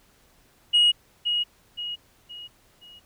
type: tone with echo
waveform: sine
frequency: 2889 Hz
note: F#7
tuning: 42 cents flat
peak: -13 dBFS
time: 0.73-0.92 s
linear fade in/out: 20 ms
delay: 520 ms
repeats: 4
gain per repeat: -8 dB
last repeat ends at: 3 s
effects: tanh soft clip ceiling -13 dBFS + pink hiss -60 dBFS RMS until 3.05 s